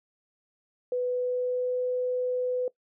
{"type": "tone with pitch glide", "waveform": "sine", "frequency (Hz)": [496.4, 500.7], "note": ["B4", "B4"], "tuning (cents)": [9, 24], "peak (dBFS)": -25, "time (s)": [0.92, 2.68], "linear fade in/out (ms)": 2, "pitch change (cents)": 15, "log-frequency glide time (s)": [1.05, 1.81], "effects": ["noise-tail reverb RT60 0.1 s tail -20 dB re dry"]}